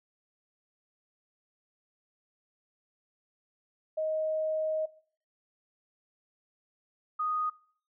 sine tone pair in turn, 627 / 1241.4 Hz, D#5 / D#6, +13 / -4 cents, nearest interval octave, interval 1183 cents, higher second, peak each -28 dBFS, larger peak neither, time 3.97-4.86 / 7.19-7.5 s, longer first, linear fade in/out 10 ms, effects noise-tail reverb RT60 0.5 s tail -20 dB re dry

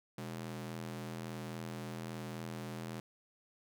sawtooth ring-modulated tone, 164.81 Hz, E3, in tune, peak -34 dBFS, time 0.18-3 s, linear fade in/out 0 ms, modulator 40.6 Hz, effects none

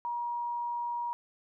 sine tone, 953 Hz, A#5, 38 cents sharp, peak -31 dBFS, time 0.05-1.13 s, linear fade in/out 0 ms, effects none

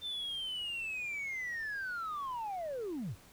sine linear sweep, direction down, 3588 to 69.9 Hz, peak -34 dBFS, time 0.01-3.16 s, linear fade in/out 50 ms, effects tanh soft clip ceiling -34 dBFS + pink hiss -59 dBFS RMS until 3.32 s

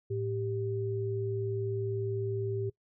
sine tone pair together, 110 / 392 Hz, A2 / G4, 0 / 0 cents, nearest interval octave + minor seventh, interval 2200 cents, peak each -33 / -33 dBFS, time 0.1-2.7 s, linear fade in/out 10 ms, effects noise-tail reverb RT60 0.1 s tail -21 dB re dry

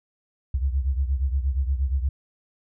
sine beating tone pair, 65.41 / 73.91 Hz, C2 / D2, 0 / +12 cents, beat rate 8.5 Hz, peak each -22 / -27 dBFS, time 0.54-2.09 s, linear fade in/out 5 ms, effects none

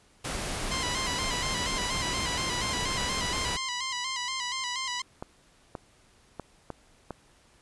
pink noise, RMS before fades -33 dBFS, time 0.24-3.57 s, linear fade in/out 10 ms
10% pulse tone with vibrato, 1016 Hz, B5, 49 cents sharp, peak -22 dBFS, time 0.71-5.02 s, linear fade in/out 5 ms, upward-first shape square, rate 4.2 Hz, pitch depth 59 cents each way
clicks, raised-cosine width 1 ms, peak -21 dBFS, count 5, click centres 5.225 / 5.752 / 6.397 / 6.703 / 7.107 s
effects pink hiss -61 dBFS RMS until 7.61 s + resampled to 24000 Hz

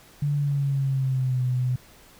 sine tone with pitch glide, 144.9 to 126.14 Hz, D3 to B2, -23 to +37 cents, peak -21 dBFS, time 0.22-1.76 s, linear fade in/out 5 ms, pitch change -240 cents, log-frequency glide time 0.36-1.43 s, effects pink hiss -52 dBFS RMS until 2.19 s

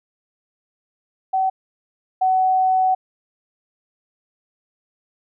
sine tone pair in turn, 760 / 750.4 Hz, F#5 / F#5, +46 / +24 cents, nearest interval unison, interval 22 cents, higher first, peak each -16 / -14 dBFS, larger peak second, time 1.33-1.5 / 2.21-2.95 s, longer second, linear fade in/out 10 ms, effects none

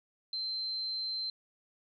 sine tone, 4110 Hz, C8, 32 cents flat, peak -33 dBFS, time 0.33-1.3 s, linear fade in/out 2 ms, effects none

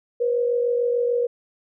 sine tone pair together, 480.2 / 527 Hz, B4 / C5, -49 / +12 cents, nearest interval major second, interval 161 cents, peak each -19 / -28 dBFS, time 0.2-1.27 s, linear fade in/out 10 ms, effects none

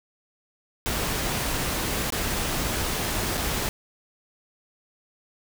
pink noise with dropouts, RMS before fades -27 dBFS, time 0.86-3.69 s, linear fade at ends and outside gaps 0 ms, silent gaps 2.103-2.123 / 3.372-3.376 s, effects none

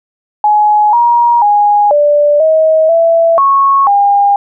sine tone with pitch steps, 841 / 949 / 826 / 587 / 634 / 665 / 1100 / 807 Hz, G#5 / A#5 / G#5 / D5 / D#5 / E5 / C#6 / G#5, +22 / +31 / -10 / -1 / +32 / +15 / -14 / -50 cents, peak -5 dBFS, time 0.44-4.36 s, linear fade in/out 2 ms, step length 490 ms, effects none

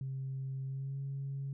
sine tone with pitch glide, 133.7 to 137.54 Hz, C3 to C#3, +38 to -13 cents, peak -35 dBFS, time 0.01-1.53 s, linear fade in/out 2 ms, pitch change +49 cents, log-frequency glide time 0.65-0.98 s, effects tanh soft clip ceiling -32 dBFS

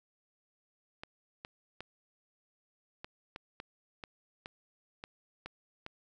clicks, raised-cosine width 0.3 ms, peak -26 dBFS, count 11, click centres 1.035 / 1.449 / 1.806 / 3.045 / 3.361 / 3.601 / 4.038 / 4.459 / 5.039 / 5.46 / 5.864 s, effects none

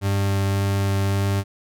40% pulse tone with vibrato, 98.7 Hz, G2, 12 cents sharp, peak -18 dBFS, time 0.01-1.44 s, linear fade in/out 50 ms, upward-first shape sine, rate 1.8 Hz, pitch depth 8 cents each way, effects none

